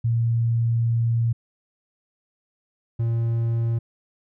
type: tone pair in turn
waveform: sine / triangle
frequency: 116.1 / 115.67 Hz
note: A#2 / A#2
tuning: -7 / -13 cents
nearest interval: unison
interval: 6 cents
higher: first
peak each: -18 dBFS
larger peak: neither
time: 0.04-1.33 / 2.99-3.79 s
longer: first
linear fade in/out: 10 ms
effects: none